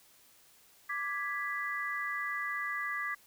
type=chord; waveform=sine; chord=G# diminished; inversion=second; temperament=equal; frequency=1174.7 / 1661.2 / 1975.5 Hz; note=D6 / G#6 / B6; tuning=0 / 0 / 0 cents; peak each=-38 / -38 / -36 dBFS; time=0.89-3.15 s; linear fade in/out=10 ms; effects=white hiss -62 dBFS RMS until 3.26 s